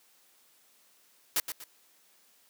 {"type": "noise with echo", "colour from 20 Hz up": "white", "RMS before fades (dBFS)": -27, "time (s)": [1.36, 1.4], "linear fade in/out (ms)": 2, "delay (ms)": 120, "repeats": 2, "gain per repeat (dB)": -9, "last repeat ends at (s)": 1.64, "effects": ["white hiss -64 dBFS RMS until 2.49 s", "high-pass 200 Hz 12 dB/octave"]}